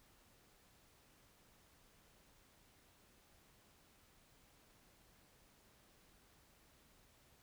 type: silence
effects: pink hiss -69 dBFS RMS until 7.42 s